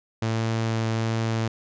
sawtooth tone, 112.7 Hz, A2, 42 cents sharp, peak -19 dBFS, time 0.22-1.48 s, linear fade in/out 5 ms, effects resampled to 16000 Hz

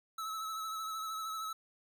square tone with vibrato, 1300 Hz, E6, 24 cents flat, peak -38 dBFS, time 0.18-1.53 s, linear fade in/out 5 ms, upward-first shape sine, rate 13 Hz, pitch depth 31 cents each way, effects 13-bit

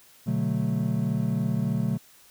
triangle chord, B minor seventh, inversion none, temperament equal, 123.47 / 146.83 / 185 / 220 Hz, B2 / D3 / F#3 / A3, 0 / 0 / 0 / 0 cents, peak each -27 dBFS, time 0.26-1.98 s, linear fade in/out 20 ms, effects white hiss -55 dBFS RMS until 2.3 s

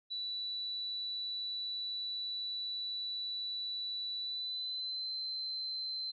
sine tone with pitch glide, 3954 to 4086 Hz, B7 to C8, +1 to -42 cents, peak -36 dBFS, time 0.1-6.12 s, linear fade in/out 20 ms, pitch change +57 cents, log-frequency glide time 4.19-5.11 s, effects none

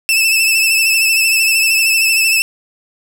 sawtooth tone with vibrato, 2637 Hz, E7, in tune, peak -7 dBFS, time 0.09-2.42 s, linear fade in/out 0 ms, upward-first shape triangle, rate 13 Hz, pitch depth 49 cents each way, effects none

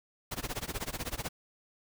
pink noise with tremolo, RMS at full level -34 dBFS, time 0.31-1.29 s, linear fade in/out 10 ms, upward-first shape sine, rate 16 Hz, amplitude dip 95%, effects none

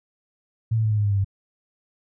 sine tone with pitch steps, 113.1 / 110.77 / 108.49 / 106.26 / 104.07 / 101.93 / 99.83 / 97.78 Hz, A2 / A2 / A2 / G#2 / G#2 / G#2 / G2 / G2, +48 / +12 / -24 / +40 / +4 / -32 / +32 / -4 cents, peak -18 dBFS, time 0.71-1.246 s, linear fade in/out 10 ms, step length 67 ms, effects none

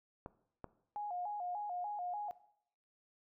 clicks, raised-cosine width 1 ms, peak -30 dBFS, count 2, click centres 0.261 / 0.643 s
sine tone with vibrato, 770 Hz, G5, 31 cents flat, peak -38 dBFS, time 0.96-2.31 s, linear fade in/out 0 ms, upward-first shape square, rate 3.4 Hz, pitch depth 130 cents each way
effects noise-tail reverb RT60 0.7 s tail -17 dB re dry

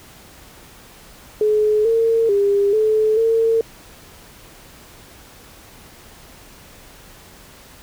sine tone with pitch steps, 425.5 / 455.1 / 402.1 / 433.2 / 453 Hz, G#4 / A#4 / G4 / A4 / A#4, +42 / -42 / +44 / -27 / -50 cents, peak -13 dBFS, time 1.41-3.61 s, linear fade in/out 2 ms, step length 440 ms, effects pink hiss -44 dBFS RMS until 7.82 s

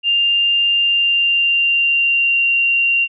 sine tone with pitch glide, 2797 to 2765 Hz, F7 to F7, +2 to -18 cents, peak -12 dBFS, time 0.03-3.08 s, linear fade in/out 50 ms, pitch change -20 cents, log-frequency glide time 0.73-2.45 s, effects none

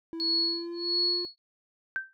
triangle tone with pitch glide, 329.6 to 353.3 Hz, E4 to F4, 0 to +20 cents, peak -32 dBFS, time 0.13-1.25 s, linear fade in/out 0 ms, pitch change +120 cents, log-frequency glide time 0.25-1.08 s
sine tone with tremolo, 4364 Hz, C#8, 28 cents flat, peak -23 dBFS, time 0.2-1.38 s, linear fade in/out 0 ms, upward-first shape sine, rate 1.5 Hz, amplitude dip 100%
sine tone with exponential decay, 1558 Hz, G6, 11 cents flat, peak -24 dBFS, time 1.96-2.13 s, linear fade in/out 0 ms, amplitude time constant 36 ms
effects none

